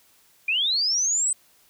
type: linear sweep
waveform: sine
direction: up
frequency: 2370 to 8200 Hz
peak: -20 dBFS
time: 0.48-1.33 s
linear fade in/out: 5 ms
effects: white hiss -59 dBFS RMS until 1.69 s